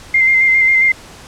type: tone with vibrato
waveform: sine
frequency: 2093 Hz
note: C7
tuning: in tune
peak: -8 dBFS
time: 0.14-0.92 s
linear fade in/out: 5 ms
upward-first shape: square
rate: 7.4 Hz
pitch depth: 18 cents each way
effects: pink hiss -37 dBFS RMS until 1.27 s + low-pass 9000 Hz 12 dB/octave